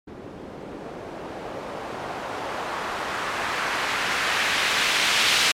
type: noise with low-pass filter sweep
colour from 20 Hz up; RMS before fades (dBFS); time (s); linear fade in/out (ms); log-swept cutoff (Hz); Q
blue; -26; 0.07-5.52; 10; 310 to 3300; 0.96
effects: MP3 96 kbps